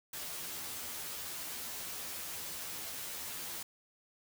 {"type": "noise with comb filter", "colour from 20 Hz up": "white", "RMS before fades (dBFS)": -42, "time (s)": [0.13, 3.63], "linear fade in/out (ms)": 5, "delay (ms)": 12, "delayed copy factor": 0.8, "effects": []}